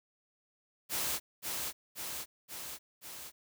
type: noise with echo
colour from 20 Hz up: white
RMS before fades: -34 dBFS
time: 0.89-1.2 s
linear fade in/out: 50 ms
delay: 530 ms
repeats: 4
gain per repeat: -3 dB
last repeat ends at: 3.32 s
effects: none